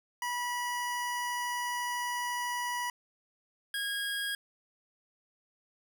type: tone pair in turn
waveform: 25% pulse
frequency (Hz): 974 / 1638.1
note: B5 / G#6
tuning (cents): -24 / -24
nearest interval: major sixth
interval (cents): 900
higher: second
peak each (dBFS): -28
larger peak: neither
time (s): 0.22-2.9 / 3.74-4.35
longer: first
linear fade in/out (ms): 2
effects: none